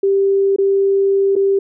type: tone with dropouts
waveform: sine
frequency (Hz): 392.9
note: G4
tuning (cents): +4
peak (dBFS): -11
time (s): 0.03-1.59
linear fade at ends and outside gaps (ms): 5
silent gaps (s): 0.562-0.584 / 1.355-1.362
effects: none